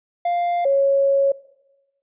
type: tone pair in turn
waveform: triangle / sine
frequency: 698.5 / 551.9 Hz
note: F5 / C#5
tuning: 0 / -8 cents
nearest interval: major third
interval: 408 cents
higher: first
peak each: -16 / -14 dBFS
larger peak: second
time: 0.25-0.65 / 0.65-1.32 s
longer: second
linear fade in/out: 5 ms
effects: noise-tail reverb RT60 1.0 s tail -19 dB re dry + resampled to 8000 Hz